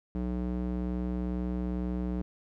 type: tone with band-pass filter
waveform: square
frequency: 61.1 Hz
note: B1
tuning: 18 cents flat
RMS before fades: -32 dBFS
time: 0.15-2.22 s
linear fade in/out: 0 ms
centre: 230 Hz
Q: 1.1
effects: none